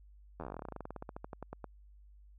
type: slowing click train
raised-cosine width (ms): 1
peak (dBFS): -28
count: 29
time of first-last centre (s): 0.4-1.643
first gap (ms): 11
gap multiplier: 1.09
effects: added 50 Hz sine -55 dBFS peak until 2.38 s